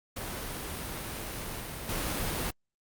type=noise with level steps; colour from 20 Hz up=pink; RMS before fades=-37 / -39 / -32 dBFS; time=0.16-2.51 s; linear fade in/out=10 ms; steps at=1.6 / 1.89 s; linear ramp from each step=2 ms; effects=Opus 48 kbps